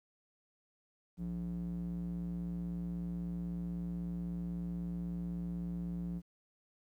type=tone with band-pass filter; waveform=square; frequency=58.1 Hz; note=A#1; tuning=5 cents flat; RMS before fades=-39 dBFS; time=1.17-6.22 s; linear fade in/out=50 ms; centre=190 Hz; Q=3.7; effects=12-bit